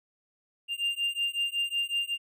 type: beating tone pair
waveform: triangle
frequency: 2794 / 2799.4 Hz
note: F7 / F7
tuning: 0 / +3 cents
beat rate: 5.4 Hz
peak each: -29 / -29 dBFS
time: 0.68-2.18 s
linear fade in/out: 50 ms
effects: none